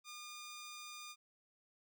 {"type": "tone", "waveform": "10% pulse", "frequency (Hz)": 1211, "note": "D#6", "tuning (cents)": -47, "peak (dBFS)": -40, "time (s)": [0.04, 1.16], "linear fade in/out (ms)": 50, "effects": []}